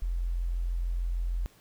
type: tone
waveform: sine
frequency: 43.24 Hz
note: F1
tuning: 16 cents flat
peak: -27 dBFS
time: 0.02-1.46 s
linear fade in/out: 0 ms
effects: pink hiss -60 dBFS RMS until 1.6 s